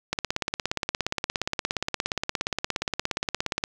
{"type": "click train", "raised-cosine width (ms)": 0.2, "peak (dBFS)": -8, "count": 61, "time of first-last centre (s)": [0.13, 3.639], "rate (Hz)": 17.1, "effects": ["8-bit"]}